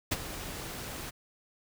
pink noise with ADSR envelope, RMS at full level -27 dBFS, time 0.11-1.11 s, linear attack 11 ms, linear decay 32 ms, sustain -13 dB, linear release 20 ms, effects none

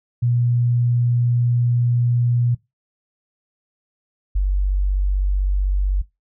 sine tone pair in turn, 120.7 / 47.9 Hz, B2 / G1, -39 / -39 cents, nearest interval octave + major third, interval 1600 cents, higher first, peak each -15 dBFS, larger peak neither, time 0.22-2.55 / 4.35-6.02 s, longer first, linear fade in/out 10 ms, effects noise-tail reverb RT60 0.2 s tail -20 dB re dry

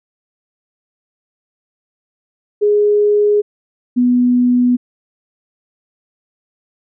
sine tone pair in turn, 415.3 / 246.5 Hz, G#4 / B3, 0 / -3 cents, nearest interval major sixth, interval 903 cents, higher first, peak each -9 dBFS, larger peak neither, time 2.61-3.42 / 3.96-4.77 s, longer neither, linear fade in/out 20 ms, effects none

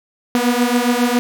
sawtooth beating tone pair, 239.5 / 246.8 Hz, A#3 / B3, +47 / -1 cents, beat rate 7.3 Hz, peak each -13 dBFS, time 0.35-1.19 s, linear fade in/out 0 ms, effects none

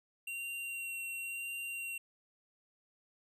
square tone with vibrato, 2751 Hz, F7, 27 cents flat, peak -39 dBFS, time 0.27-1.98 s, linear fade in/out 5 ms, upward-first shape sine, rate 0.96 Hz, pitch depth 12 cents each way, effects none

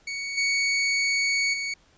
sawtooth tone with level steps, 2232 Hz, C#7, 11 cents sharp, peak -26 / -18 / -24 dBFS, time 0.07-1.74 s, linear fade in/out 5 ms, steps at 0.37 / 1.53 s, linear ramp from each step 10 ms, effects pink hiss -60 dBFS RMS until 1.97 s + resampled to 16000 Hz

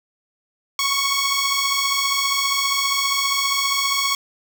10% pulse beating tone pair, 1100 / 1115 Hz, C#6 / C#6, -14 / +10 cents, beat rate 15 Hz, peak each -13 dBFS, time 0.79-4.15 s, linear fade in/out 2 ms, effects none

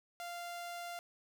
sawtooth tone, 695 Hz, F5, 9 cents flat, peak -38 dBFS, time 0.2-0.99 s, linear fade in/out 0 ms, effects none

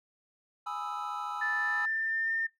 triangle chord, E major seventh, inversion first, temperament equal, 830.6 / 987.8 / 1244.5 / 1318.5 Hz, G#5 / B5 / D#6 / E6, 0 / 0 / 0 / 0 cents, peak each -37 / -39 / -40 / -35 dBFS, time 0.66-1.86 s, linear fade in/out 10 ms
sine tone with pitch glide, 1760 to 1810.5 Hz, A6 to A6, 0 to +49 cents, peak -28 dBFS, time 1.41-2.47 s, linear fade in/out 10 ms, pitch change +49 cents, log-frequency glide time 1.54-2.35 s
effects noise-tail reverb RT60 0.2 s tail -23 dB re dry + tanh soft clip ceiling -19 dBFS

